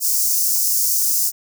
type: high-pass noise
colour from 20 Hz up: white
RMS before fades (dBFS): -18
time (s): 0-1.32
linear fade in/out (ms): 50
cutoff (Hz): 5100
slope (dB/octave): 48
effects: none